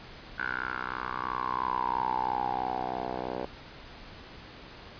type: tone with band-pass filter sweep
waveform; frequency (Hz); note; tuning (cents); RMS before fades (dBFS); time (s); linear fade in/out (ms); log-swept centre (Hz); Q
10% pulse; 63; B1; +35; -32; 0.38-3.46; 10; 1500 to 600; 8.8
effects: pink hiss -47 dBFS RMS until 4.99 s + resampled to 11025 Hz